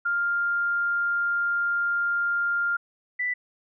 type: tone pair in turn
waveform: sine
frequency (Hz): 1400 / 1979.9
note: F6 / B6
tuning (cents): +4 / +4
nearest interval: tritone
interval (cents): 600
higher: second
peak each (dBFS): -22 / -24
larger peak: first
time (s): 0.05-2.77 / 3.19-3.34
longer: first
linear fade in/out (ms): 10
effects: none